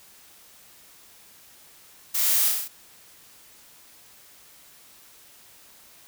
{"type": "noise with echo", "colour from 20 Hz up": "blue", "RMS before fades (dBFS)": -25, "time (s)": [2.14, 2.49], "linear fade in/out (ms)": 10, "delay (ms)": 32, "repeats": 6, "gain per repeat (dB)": -2, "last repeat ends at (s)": 2.682, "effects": ["white hiss -52 dBFS RMS until 6.07 s"]}